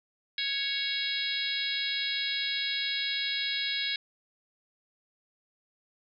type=harmonic tone with a mistuned harmonic; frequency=554.4 Hz; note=C#5; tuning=in tune; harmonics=3 / 4 / 5 / 6 / 7 / 8 / 9; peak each=-38 / -35 / -41 / -35 / -33 / -39 / -40 dBFS; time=0.38-3.96 s; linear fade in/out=2 ms; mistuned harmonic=8; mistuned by=-56 cents; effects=none